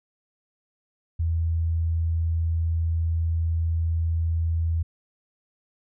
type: tone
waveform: sine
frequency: 82.41 Hz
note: E2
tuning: in tune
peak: -21 dBFS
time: 1.19-4.83 s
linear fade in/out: 10 ms
effects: none